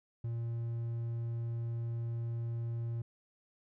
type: tone with hard clipping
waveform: triangle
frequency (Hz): 116.54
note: A#2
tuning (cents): 0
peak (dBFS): -35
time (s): 0.24-3.02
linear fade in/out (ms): 5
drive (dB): 6
effects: none